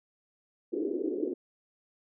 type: band-pass noise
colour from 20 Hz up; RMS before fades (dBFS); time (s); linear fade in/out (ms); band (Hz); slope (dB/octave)
white; -32; 0.72-1.34; 10; 290 to 420; 48
effects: none